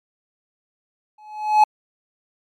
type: tone with exponential growth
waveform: triangle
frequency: 851 Hz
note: G#5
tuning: 42 cents sharp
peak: -5 dBFS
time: 1.18-1.64 s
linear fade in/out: 5 ms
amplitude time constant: 100 ms
effects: MP3 96 kbps